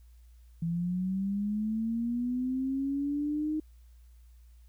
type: linear sweep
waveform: sine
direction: up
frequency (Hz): 164.81 to 311.1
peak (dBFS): -28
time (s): 0.62-3.6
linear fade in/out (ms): 5
effects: added 59 Hz sine -52 dBFS peak until 4.68 s + white hiss -72 dBFS RMS until 4.68 s